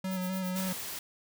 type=tone with vibrato; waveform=square; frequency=185.9 Hz; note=F#3; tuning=8 cents sharp; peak=-32 dBFS; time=0.04-0.73 s; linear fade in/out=5 ms; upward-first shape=square; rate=3.9 Hz; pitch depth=24 cents each way
type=noise with tremolo; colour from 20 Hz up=violet; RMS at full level=-42 dBFS; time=0.11-0.81 s; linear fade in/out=2 ms; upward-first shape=sine; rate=8.9 Hz; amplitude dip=95%
type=noise; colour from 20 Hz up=white; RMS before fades=-39 dBFS; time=0.56-0.99 s; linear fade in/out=2 ms
effects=none